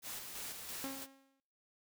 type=noise with tremolo; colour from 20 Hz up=white; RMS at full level=-44 dBFS; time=0.02-1.07 s; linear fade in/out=50 ms; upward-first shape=square; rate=3 Hz; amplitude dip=35%
type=tone with exponential decay; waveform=sawtooth; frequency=270.6 Hz; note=C#4; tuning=42 cents flat; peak=-35 dBFS; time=0.84-1.4 s; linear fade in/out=0 ms; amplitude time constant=120 ms
effects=noise-tail reverb RT60 0.8 s tail -26 dB re dry